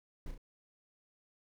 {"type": "noise with echo", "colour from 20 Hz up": "brown", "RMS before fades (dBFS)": -41, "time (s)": [0.26, 0.31], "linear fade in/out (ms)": 2, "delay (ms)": 34, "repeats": 2, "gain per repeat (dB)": -5, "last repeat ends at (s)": 0.378, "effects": []}